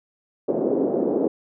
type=band-pass noise; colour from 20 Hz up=pink; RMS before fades=-22 dBFS; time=0.48-1.28 s; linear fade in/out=5 ms; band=270 to 510 Hz; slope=24 dB/octave; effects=none